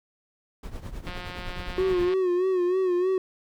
brown noise with tremolo, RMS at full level -33 dBFS, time 0.63-2.09 s, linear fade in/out 5 ms, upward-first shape triangle, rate 9.6 Hz, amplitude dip 80%
click train, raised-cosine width 0.3 ms, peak -22 dBFS, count 192, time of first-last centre 1.07-2.137 s, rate 179 Hz
triangle tone with vibrato, 365.8 Hz, F#4, 20 cents flat, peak -19 dBFS, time 1.78-3.18 s, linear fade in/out 2 ms, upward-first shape sine, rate 3.2 Hz, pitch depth 67 cents each way
effects none

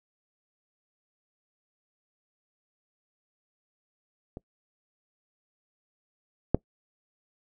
clicks, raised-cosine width 2 ms, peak -25 / -6 dBFS, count 2, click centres 4.371 / 6.546 s, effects noise-tail reverb RT60 0.1 s tail -24 dB re dry

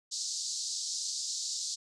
pink band-pass noise, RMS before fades -36 dBFS, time 0.11-1.76 s, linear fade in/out 20 ms, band 4200 to 7800 Hz, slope 48 dB/octave, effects none

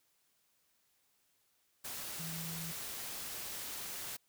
sine tone in noise, 164.1 Hz, E3, 8 cents flat, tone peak -43 dBFS, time 2.19-2.72 s, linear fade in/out 10 ms, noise white, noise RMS -43 dBFS, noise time 1.84-4.17 s, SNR -3 dB, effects white hiss -75 dBFS RMS until 4.28 s

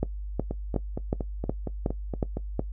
two click trains, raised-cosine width 2 ms, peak -12 / -17 dBFS, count 8 / 9, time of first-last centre 0.03-2.594 / 0.51-2.37 s, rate 2.73 / 4.3 Hz, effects noise-tail reverb RT60 0.1 s tail -18 dB re dry + added 50 Hz sine -32 dBFS peak until 2.72 s

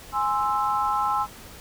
sine chord, Ab augmented, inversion none, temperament equal, 830.6 / 1046.5 / 1318.5 Hz, Ab5 / C6 / E6, 0 / 0 / 0 cents, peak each -25 / -26 / -26 dBFS, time 0.12-1.27 s, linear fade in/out 50 ms, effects pink hiss -44 dBFS RMS until 1.6 s

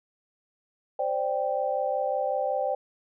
sine chord, C suspended second, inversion none, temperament just, 523.3 / 588.7 / 784.9 Hz, C5 / D5 / G5, 0 / +4 / +2 cents, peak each -29 dBFS, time 0.99-2.75 s, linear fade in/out 5 ms, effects none

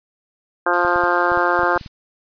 harmonic tone, 175.7 Hz, F3, 11 cents sharp, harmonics 2 / 3 / 4 / 5 / 6 / 7 / 8 / 9, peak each -23 / -23 / -23 / -23 / -23 / -23 / -23 / -23 dBFS, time 0.66-1.78 s, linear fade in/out 5 ms
blue noise, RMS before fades -34 dBFS, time 0.73-1.88 s, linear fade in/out 5 ms
clicks, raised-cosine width 5 ms, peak -23 dBFS, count 10, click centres 0.849 / 0.96 / 1.037 / 1.318 / 1.374 / 1.592 / 1.633 / 1.762 / 1.812 / 1.862 s
effects resampled to 11025 Hz

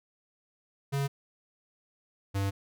square tone pair in turn, 139.3 / 98.5 Hz, C#3 / G2, +9 / +9 cents, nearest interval tritone, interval 600 cents, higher first, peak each -28 / -28 dBFS, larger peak neither, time 0.92-1.08 / 2.34-2.51 s, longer second, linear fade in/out 20 ms, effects none

